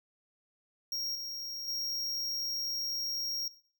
square tone with level steps, 5588 Hz, F8, in tune, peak -33 / -38 / -33 dBFS, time 0.92-3.48 s, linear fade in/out 2 ms, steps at 1.15 / 1.68 s, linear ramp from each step 2 ms, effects noise-tail reverb RT60 0.5 s tail -18 dB re dry

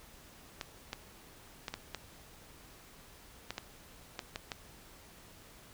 clicks, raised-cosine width 0.2 ms, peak -20 dBFS, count 10, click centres 0.612 / 0.931 / 1.682 / 1.74 / 1.947 / 3.506 / 3.581 / 4.192 / 4.359 / 4.518 s, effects pink hiss -56 dBFS RMS until 5.73 s

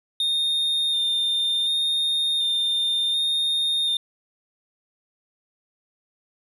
triangle tone with vibrato, 3646 Hz, A#7, 39 cents flat, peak -19 dBFS, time 0.2-3.97 s, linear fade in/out 2 ms, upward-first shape square, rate 0.68 Hz, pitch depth 13 cents each way, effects none

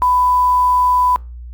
sine tone with quantisation, 996 Hz, B5, 14 cents sharp, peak -10 dBFS, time 0.02-1.16 s, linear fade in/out 0 ms, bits 6, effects added 60 Hz sine -29 dBFS peak until 1.53 s + Opus 48 kbps

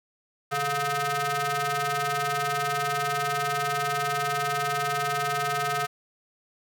sawtooth ring-modulated tone, 280 Hz, C#4, 18 cents sharp, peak -18 dBFS, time 0.51-5.87 s, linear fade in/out 20 ms, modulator 990 Hz, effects none

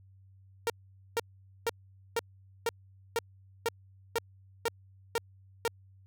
sawtooth tone bursts, 462.9 Hz, A#4, 12 cents flat, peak -23 dBFS, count 11, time 0.67-5.678 s, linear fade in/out 0 ms, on 28 ms, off 470 ms, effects added 96 Hz sine -55 dBFS peak until 6.06 s

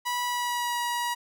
sawtooth tone with pitch glide, 978 to 960.6 Hz, B5 to B5, -17 to -48 cents, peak -23 dBFS, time 0.05-1.15 s, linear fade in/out 20 ms, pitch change -31 cents, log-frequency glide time 0.24-0.79 s, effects none

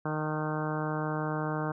harmonic tone with a mistuned harmonic, 154.1 Hz, D#3, 16 cents flat, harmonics 1 / 2 / 3 / 4 / 5 / 6 / 7 / 8 / 9 / 10, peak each -33 / -36 / -38 / -39 / -40 / -41 / -41 / -42 / -43 / -43 dBFS, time 0.05-1.72 s, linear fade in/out 5 ms, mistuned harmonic 6, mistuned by -15 cents, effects none

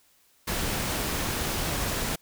pink noise, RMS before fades -29 dBFS, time 0.47-2.16 s, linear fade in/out 10 ms, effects white hiss -63 dBFS RMS until 2.21 s

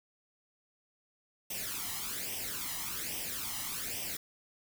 white noise with flanger, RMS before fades -38 dBFS, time 1.5-4.17 s, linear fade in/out 5 ms, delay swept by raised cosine 0.35 to 1.01 ms, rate 1.2 Hz, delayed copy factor +0.7, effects none

